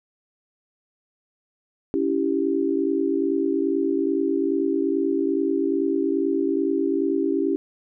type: chord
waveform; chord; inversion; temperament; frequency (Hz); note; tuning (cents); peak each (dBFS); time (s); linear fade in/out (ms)
sine; C# diminished; none; equal with one note detuned; 280.4 / 329.6 / 392; C#4 / E4 / G4; +20 / 0 / 0; -24; 1.94-7.56; 0
effects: none